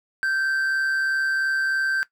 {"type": "tone with amplitude modulation", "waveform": "triangle", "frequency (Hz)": 1559, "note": "G6", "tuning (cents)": -10, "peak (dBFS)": -17, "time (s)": [0.23, 2.03], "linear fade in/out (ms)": 0, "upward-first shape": "sine", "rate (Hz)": 143, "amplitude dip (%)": 40, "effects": ["noise-tail reverb RT60 0.1 s tail -17 dB re dry"]}